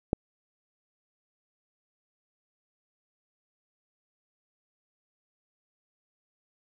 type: click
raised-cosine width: 2 ms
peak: -10 dBFS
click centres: 0.131 s
effects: none